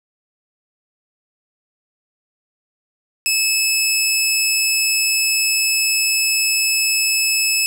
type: tone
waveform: 15% pulse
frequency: 2602 Hz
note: E7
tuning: 23 cents flat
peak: -8 dBFS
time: 3.26-7.66 s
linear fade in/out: 0 ms
effects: none